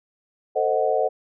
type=chord; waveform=sine; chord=A diminished seventh; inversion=none; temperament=equal with one note detuned; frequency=446.9 / 523.3 / 622.3 / 740 Hz; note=A4 / C5 / Eb5 / Gb5; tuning=+27 / 0 / 0 / 0 cents; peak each=-24 dBFS; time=0.55-1.09 s; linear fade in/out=20 ms; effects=none